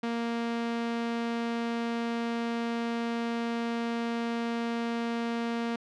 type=tone; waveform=sawtooth; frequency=233.1 Hz; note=A#3; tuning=in tune; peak=-25 dBFS; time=0.03-5.76 s; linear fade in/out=5 ms; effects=low-pass 4000 Hz 12 dB/octave